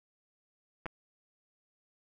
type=clicks; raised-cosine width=0.5 ms; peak=-23 dBFS; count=2; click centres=0.858 / 0.864 s; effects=none